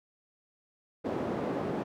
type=band-pass noise; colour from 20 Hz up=white; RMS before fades=-33 dBFS; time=1.04-1.84 s; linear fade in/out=20 ms; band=170 to 480 Hz; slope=12 dB/octave; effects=none